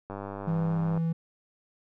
click train, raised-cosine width 1 ms, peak -23 dBFS, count 88, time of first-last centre 0.1-0.975 s, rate 99.4 Hz
triangle tone, 164.81 Hz, E3, in tune, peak -23 dBFS, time 0.47-1.13 s, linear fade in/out 10 ms
effects none

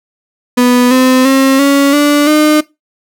35% pulse tone with pitch steps, 246.9 / 257.4 / 268.3 / 279.7 / 291.6 / 304 Hz, B3 / C4 / C4 / C#4 / D4 / D#4, 0 / -28 / +44 / +16 / -12 / -40 cents, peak -4 dBFS, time 0.57-2.61 s, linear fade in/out 10 ms, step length 340 ms, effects noise-tail reverb RT60 0.2 s tail -19 dB re dry

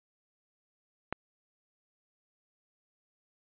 click, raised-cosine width 0.5 ms, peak -16 dBFS, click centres 1.126 s, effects resampled to 8000 Hz

